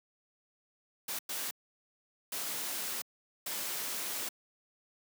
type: noise bursts at uneven times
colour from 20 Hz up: white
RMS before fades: -37 dBFS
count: 4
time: 1.08-1.19 / 1.29-1.51 / 2.32-3.02 / 3.46-4.29 s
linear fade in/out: 5 ms
effects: high-pass 200 Hz 12 dB/octave